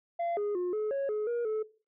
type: tone with pitch steps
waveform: sine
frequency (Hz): 685 / 413.2 / 357.7 / 427.6 / 552 / 424.5 / 475.1 / 433.6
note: F5 / G#4 / F4 / A4 / C#5 / G#4 / A#4 / A4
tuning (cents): -34 / -9 / +41 / -49 / -7 / +38 / +33 / -25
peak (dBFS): -26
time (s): 0.19-1.63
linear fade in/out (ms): 10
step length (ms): 180
effects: noise-tail reverb RT60 0.4 s tail -21 dB re dry + tanh soft clip ceiling -28 dBFS